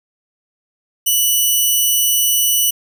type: tone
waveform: 5% pulse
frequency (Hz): 2960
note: F#7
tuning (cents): 0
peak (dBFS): -4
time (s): 1.06-2.71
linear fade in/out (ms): 10
effects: none